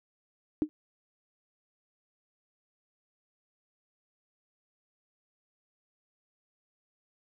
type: tone with exponential decay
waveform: sine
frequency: 305.2 Hz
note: D#4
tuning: 33 cents flat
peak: -19 dBFS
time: 0.62-0.69 s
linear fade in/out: 0 ms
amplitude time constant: 15 ms
effects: none